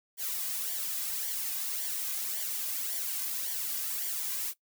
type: noise with flanger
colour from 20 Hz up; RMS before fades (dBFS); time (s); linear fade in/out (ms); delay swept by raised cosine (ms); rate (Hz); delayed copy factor
blue; -34; 0.17-4.54; 50; 0.76 to 2.26; 1.8; -0.65
effects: noise-tail reverb RT60 0.1 s tail -18 dB re dry